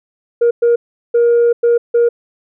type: tone bursts at uneven times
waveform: sine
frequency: 472.4 Hz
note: A#4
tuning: 23 cents sharp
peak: -6 dBFS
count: 5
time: 0.41-0.51 / 0.62-0.76 / 1.14-1.53 / 1.63-1.78 / 1.94-2.09 s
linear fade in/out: 10 ms
effects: tanh soft clip ceiling -6 dBFS